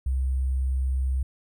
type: tone with sample-and-hold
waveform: sine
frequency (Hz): 65.41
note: C2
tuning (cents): 0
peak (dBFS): -22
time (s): 0.06-1.23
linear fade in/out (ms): 5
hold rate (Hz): 8820
effects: none